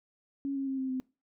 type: tone with pitch steps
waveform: sine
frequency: 276.9 / 272.1 / 267.5 / 262.9 / 258.4 Hz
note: C#4 / C#4 / C4 / C4 / C4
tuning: -2 / -32 / +38 / +8 / -21 cents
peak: -30 dBFS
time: 0.45-1 s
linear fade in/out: 0 ms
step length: 110 ms
effects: noise-tail reverb RT60 0.3 s tail -23 dB re dry